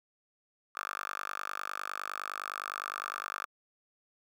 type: tone with high-pass filter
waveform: 5% pulse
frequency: 49.8 Hz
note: G1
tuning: 28 cents sharp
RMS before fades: -39 dBFS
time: 0.75-3.46 s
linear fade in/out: 10 ms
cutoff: 1200 Hz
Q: 6.9
effects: none